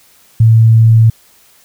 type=tone; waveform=sine; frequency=112.7 Hz; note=A2; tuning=42 cents sharp; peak=-3 dBFS; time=0.4-1.1 s; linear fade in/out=5 ms; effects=white hiss -47 dBFS RMS until 1.64 s